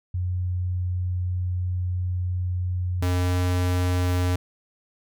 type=tone pair in turn; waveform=sine / square; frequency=90.3 / 89.91 Hz; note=F#2 / F#2; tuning=-42 / -49 cents; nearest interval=unison; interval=7 cents; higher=first; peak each=-23 / -21 dBFS; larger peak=second; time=0.14-3.02 / 3.02-4.36 s; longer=first; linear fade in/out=5 ms; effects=none